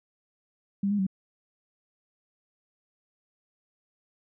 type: tone with pitch steps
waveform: sine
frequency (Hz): 198.8 / 205.4 / 190.7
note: G3 / G#3 / G3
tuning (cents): +25 / -19 / -47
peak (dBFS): -23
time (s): 0.83-1.067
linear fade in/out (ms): 5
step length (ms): 79
effects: none